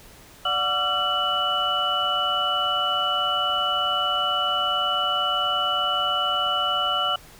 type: tone cluster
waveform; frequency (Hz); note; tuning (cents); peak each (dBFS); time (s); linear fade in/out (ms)
sine; 588 / 734 / 1159 / 1360 / 2962; D5 / F#5 / D6 / F6 / F#7; +2 / -14 / -23 / -46 / +1; -33 / -29 / -32 / -25 / -24; 0.45-7.16; 5
effects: pink hiss -48 dBFS RMS until 7.39 s